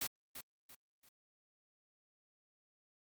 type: noise with echo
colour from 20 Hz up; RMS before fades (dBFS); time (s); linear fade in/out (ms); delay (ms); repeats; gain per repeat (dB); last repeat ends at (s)
white; -38; 0.01-0.07; 5; 340; 3; -9; 1.09
effects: Opus 48 kbps